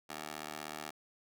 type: tone with high-pass filter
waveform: 15% pulse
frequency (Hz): 76.2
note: D#2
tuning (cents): -36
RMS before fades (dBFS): -44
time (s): 0.09-0.91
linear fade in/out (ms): 10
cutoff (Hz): 540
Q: 0.63
effects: none